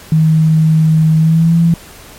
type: tone with pitch glide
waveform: sine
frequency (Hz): 158.1 to 167.4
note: D#3 to E3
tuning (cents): +28 to +27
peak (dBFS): -6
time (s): 0.12-1.74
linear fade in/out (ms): 2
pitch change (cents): +99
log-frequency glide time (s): 1.17-1.56
effects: pink hiss -36 dBFS RMS until 2.18 s + MP3 64 kbps